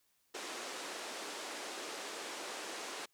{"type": "band-pass noise", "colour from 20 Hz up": "pink", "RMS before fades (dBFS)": -44, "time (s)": [0.34, 3.06], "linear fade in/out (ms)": 10, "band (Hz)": [320, 8900], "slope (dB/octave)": 24, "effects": ["white hiss -75 dBFS RMS until 3.13 s"]}